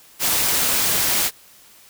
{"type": "noise with amplitude modulation", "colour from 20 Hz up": "white", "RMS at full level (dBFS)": -17, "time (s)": [0.19, 1.31], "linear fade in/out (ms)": 50, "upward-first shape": "sine", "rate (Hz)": 217, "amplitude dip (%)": 50, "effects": ["white hiss -49 dBFS RMS until 1.89 s"]}